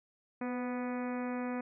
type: harmonic tone with a mistuned harmonic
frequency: 246.9 Hz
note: B3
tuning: in tune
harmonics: 1 / 2 / 3 / 4 / 5 / 6 / 7 / 8 / 9 / 10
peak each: -35 / -41 / -45 / -47 / -49 / -51 / -52 / -53 / -54 / -55 dBFS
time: 0.41-1.61 s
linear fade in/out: 5 ms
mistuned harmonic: 2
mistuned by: +27 cents
effects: none